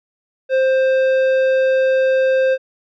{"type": "tone with tanh clipping", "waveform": "sine", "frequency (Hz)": 525, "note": "C5", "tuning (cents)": 6, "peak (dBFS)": -14, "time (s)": [0.49, 2.58], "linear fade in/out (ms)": 50, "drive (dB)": 11, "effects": []}